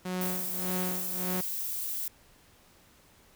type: tone with tremolo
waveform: sawtooth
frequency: 183 Hz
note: F#3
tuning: 19 cents flat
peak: -26 dBFS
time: 0.05-1.41 s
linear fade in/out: 5 ms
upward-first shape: sine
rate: 1.7 Hz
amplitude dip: 80%
type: noise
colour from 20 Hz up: violet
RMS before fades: -34 dBFS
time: 0.21-2.08 s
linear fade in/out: 2 ms
effects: pink hiss -60 dBFS RMS until 3.35 s